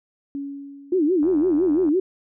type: tone with exponential decay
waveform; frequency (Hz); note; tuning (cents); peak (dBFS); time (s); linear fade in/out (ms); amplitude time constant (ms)
sine; 280.3; C#4; +19; -25; 0.35-1.64; 0; 280
type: tone with vibrato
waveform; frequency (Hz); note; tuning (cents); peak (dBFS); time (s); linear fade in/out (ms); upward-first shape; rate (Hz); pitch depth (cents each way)
sine; 331.7; E4; +11; -16; 0.92-2; 5; sine; 5.9; 240
type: click train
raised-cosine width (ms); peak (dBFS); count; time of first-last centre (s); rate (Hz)
1; -26; 56; 1.23-1.889; 83.5
effects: none